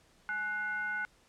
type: tone with frequency modulation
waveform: sine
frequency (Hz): 1480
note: F#6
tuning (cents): 0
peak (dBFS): -32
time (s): 0.29-1.05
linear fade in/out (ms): 0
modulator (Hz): 637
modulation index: 0.59
effects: pink hiss -65 dBFS RMS until 1.28 s + low-pass 9000 Hz 12 dB/octave